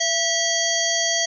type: harmonic tone with a mistuned harmonic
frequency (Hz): 651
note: E5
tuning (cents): -22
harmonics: 1 / 3 / 5 / 7 / 9 / 10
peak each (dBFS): -26 / -26 / -26 / -26 / -26 / -26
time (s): 0-1.26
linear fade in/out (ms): 10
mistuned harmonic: 1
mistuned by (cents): +60
effects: none